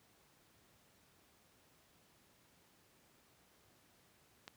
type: click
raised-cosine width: 0.2 ms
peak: -30 dBFS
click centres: 4.479 s
effects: pink hiss -69 dBFS RMS until 4.56 s + high-pass 80 Hz 12 dB/octave